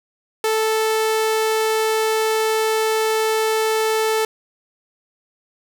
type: tone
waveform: sawtooth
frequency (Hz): 439.3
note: A4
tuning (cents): -3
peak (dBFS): -13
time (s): 0.44-4.25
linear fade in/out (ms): 2
effects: none